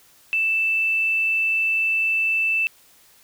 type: tone with quantisation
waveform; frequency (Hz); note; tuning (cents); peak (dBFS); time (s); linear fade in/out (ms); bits
sine; 2648; E7; +7; -18; 0.33-2.67; 0; 8
effects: white hiss -54 dBFS RMS until 3.23 s